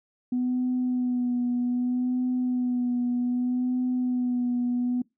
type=tone with vibrato; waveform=sine; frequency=248.1 Hz; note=B3; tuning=8 cents sharp; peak=-22 dBFS; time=0.32-5.02 s; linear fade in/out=5 ms; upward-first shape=sine; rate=0.64 Hz; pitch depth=26 cents each way; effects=noise-tail reverb RT60 0.2 s tail -24 dB re dry + tanh soft clip ceiling -19 dBFS